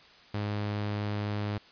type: tone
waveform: sawtooth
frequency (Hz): 103.83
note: G#2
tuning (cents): 0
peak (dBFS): -26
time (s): 0.34-1.58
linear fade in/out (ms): 5
effects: white hiss -55 dBFS RMS until 1.71 s + resampled to 11025 Hz